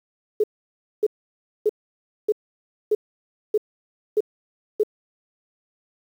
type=tone bursts; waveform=sine; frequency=424.4 Hz; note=G#4; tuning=38 cents sharp; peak=-15 dBFS; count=8; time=0.4-4.834 s; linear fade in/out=5 ms; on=38 ms; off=590 ms; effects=8-bit